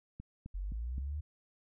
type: click train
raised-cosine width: 5 ms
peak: -32 dBFS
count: 4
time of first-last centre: 0.2-0.981 s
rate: 3.84 Hz
type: linear sweep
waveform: sine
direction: up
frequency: 43.65 to 77.1 Hz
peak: -35 dBFS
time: 0.54-1.21 s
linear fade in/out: 10 ms
effects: none